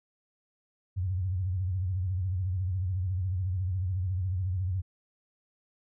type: tone with vibrato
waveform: sine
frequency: 92.3 Hz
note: F#2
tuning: 4 cents flat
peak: -27 dBFS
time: 0.96-4.82 s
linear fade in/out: 20 ms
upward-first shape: sine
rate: 14 Hz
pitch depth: 110 cents each way
effects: none